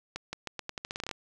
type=accelerating click train; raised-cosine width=0.2 ms; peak=-18 dBFS; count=14; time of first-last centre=0.16-1.112 s; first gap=170 ms; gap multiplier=0.84; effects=none